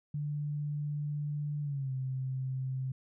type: tone with pitch glide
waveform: sine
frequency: 147.3 to 131.23 Hz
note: D3 to C3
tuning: +6 to +6 cents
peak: -32 dBFS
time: 0.14-2.92 s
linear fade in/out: 5 ms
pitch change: -200 cents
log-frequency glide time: 1.62-1.92 s
effects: none